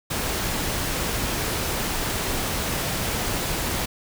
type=noise; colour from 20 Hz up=pink; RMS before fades=-26 dBFS; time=0.1-3.86 s; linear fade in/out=10 ms; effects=none